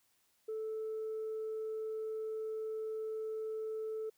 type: tone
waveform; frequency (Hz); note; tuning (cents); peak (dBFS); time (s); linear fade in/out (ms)
sine; 438.1; A4; -7; -35; 0.48-4.1; 10
effects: tanh soft clip ceiling -34 dBFS + white hiss -74 dBFS RMS until 4.17 s